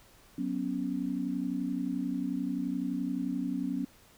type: chord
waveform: sine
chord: F# suspended fourth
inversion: none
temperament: equal with one note detuned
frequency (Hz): 185 / 245.7 / 277.2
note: F#3 / B3 / C#4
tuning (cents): 0 / -9 / 0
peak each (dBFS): -36 / -34 / -33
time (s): 0.38-3.85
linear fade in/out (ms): 5
effects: pink hiss -59 dBFS RMS until 4.17 s